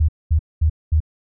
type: tone bursts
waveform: sine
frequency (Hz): 77.9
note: D#2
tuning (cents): +3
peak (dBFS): -12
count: 4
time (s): 0-1.004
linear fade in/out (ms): 10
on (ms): 86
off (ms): 220
effects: none